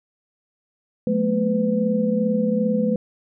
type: tone cluster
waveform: sine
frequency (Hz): 180.2 / 215.3 / 237.9 / 502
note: F#3 / A3 / A#3 / B4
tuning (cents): -45 / -37 / +35 / +28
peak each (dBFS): -27 / -20 / -28 / -23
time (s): 1.07-2.96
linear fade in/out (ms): 2
effects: none